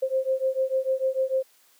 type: beating tone pair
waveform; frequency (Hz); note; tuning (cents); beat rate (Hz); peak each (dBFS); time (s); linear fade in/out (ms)
sine; 523.3 / 530; C5 / C5; 0 / +22; 6.7; -25; 0.02-1.43; 10
effects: white hiss -60 dBFS RMS until 1.79 s + high-pass 300 Hz 12 dB/octave

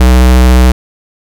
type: tone with vibrato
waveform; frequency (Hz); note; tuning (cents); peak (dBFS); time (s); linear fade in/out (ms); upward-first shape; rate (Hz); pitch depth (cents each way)
square; 62.8; B1; +30; -3; 0-0.72; 5; sine; 14; 10
effects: none

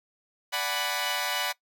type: chord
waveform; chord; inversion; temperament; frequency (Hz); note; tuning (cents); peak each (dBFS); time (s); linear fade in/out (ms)
10% pulse; G# half-diminished seventh; second; equal; 587.3 / 740 / 830.6 / 987.8; D5 / F#5 / G#5 / B5; 0 / 0 / 0 / 0; -26 / -23 / -28 / -23; 0.52-1.53; 20
effects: noise-tail reverb RT60 0.1 s tail -20 dB re dry

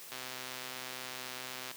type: click train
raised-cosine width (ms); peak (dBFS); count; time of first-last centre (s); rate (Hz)
0.2; -24; 205; 0.12-1.714; 128
effects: white hiss -49 dBFS RMS until 1.76 s + high-pass 150 Hz 12 dB/octave

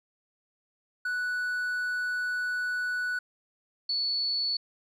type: tone pair in turn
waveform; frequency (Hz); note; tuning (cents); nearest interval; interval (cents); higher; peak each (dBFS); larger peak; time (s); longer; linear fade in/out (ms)
triangle / sine; 1480 / 4435; F#6 / C#8; 0 / 0; octave + perfect fifth; 1900; second; -26; neither; 1.05-3.19 / 3.89-4.57; first; 5
effects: none

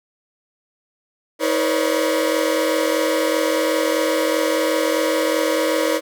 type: tone cluster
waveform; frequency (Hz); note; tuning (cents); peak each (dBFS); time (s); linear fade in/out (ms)
40% pulse; 318.9 / 483 / 528 / 571; D#4 / B4 / C5 / D5; +43 / -39 / +16 / -49; -22; 1.39-6.01; 50
effects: none

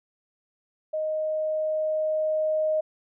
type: tone with level ramp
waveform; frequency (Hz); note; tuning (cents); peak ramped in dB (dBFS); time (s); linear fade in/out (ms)
sine; 622.3; D#5; 0; -25 to -21; 0.93-2.81; 10
effects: none

